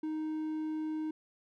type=tone; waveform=triangle; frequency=311.5 Hz; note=D#4; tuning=2 cents sharp; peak=-31 dBFS; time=0.03-1.11 s; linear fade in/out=5 ms; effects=none